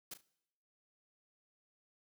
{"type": "noise with echo", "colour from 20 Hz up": "white", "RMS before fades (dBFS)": -45, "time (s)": [0.11, 0.14], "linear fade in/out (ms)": 5, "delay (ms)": 36, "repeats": 2, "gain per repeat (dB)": -12, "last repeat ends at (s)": 0.212, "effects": ["noise-tail reverb RT60 0.8 s tail -21 dB re dry"]}